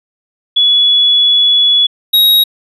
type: tone pair in turn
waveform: sine / square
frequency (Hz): 3399 / 3798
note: G#7 / A#7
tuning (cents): +39 / +32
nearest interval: major second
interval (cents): 193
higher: second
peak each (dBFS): -6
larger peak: neither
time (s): 0.56-1.87 / 2.13-2.44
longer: first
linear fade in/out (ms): 10
effects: resampled to 32000 Hz